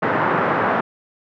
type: band-pass noise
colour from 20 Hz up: white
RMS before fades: -19 dBFS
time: 0.02-0.81 s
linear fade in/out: 10 ms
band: 130 to 1500 Hz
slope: 24 dB/octave
effects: none